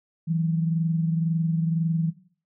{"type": "tone pair together", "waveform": "sine", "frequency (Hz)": [163.05, 185], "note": ["E3", "F#3"], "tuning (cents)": [-19, 0], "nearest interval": "major second", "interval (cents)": 219, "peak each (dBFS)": [-22, -30], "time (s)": [0.27, 2.11], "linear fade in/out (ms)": 20, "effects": ["noise-tail reverb RT60 0.5 s tail -17 dB re dry"]}